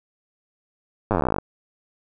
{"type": "slowing click train", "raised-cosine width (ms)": 1, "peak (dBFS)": -7, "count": 20, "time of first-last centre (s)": [1.11, 1.385], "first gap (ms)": 9, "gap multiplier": 1.05, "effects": []}